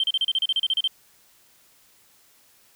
sine tone bursts, 3136 Hz, G7, in tune, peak -18 dBFS, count 13, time 0-0.876 s, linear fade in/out 2 ms, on 36 ms, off 34 ms, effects tanh soft clip ceiling -14 dBFS + white hiss -58 dBFS RMS until 2.75 s

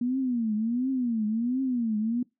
sine tone with vibrato, 237.4 Hz, A#3, 32 cents sharp, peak -24 dBFS, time 0.01-2.23 s, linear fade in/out 5 ms, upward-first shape triangle, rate 1.4 Hz, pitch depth 220 cents each way, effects noise-tail reverb RT60 0.2 s tail -22 dB re dry

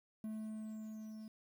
triangle tone with level ramp, 217.3 Hz, A3, 21 cents flat, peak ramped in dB -38 to -45 dBFS, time 0.24-1.28 s, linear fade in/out 2 ms, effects 11-bit

